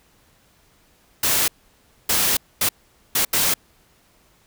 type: noise bursts at uneven times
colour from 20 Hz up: white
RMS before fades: -19 dBFS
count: 5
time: 1.23-1.48 / 2.09-2.37 / 2.61-2.69 / 3.15-3.25 / 3.33-3.54 s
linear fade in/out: 5 ms
effects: pink hiss -58 dBFS RMS until 4.46 s